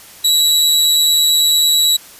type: tone with amplitude modulation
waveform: sawtooth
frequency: 3903 Hz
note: B7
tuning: 21 cents flat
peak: -5 dBFS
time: 0.24-1.97 s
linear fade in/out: 10 ms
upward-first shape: sine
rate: 156 Hz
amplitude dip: 40%
effects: white hiss -39 dBFS RMS until 2.19 s + resampled to 32000 Hz